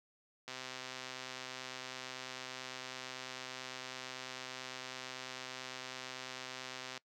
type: click train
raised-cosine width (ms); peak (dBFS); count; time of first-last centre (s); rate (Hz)
0.2; -26; 839; 0.48-6.976; 129
effects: noise-tail reverb RT60 0.1 s tail -22 dB re dry + high-pass 150 Hz 12 dB/octave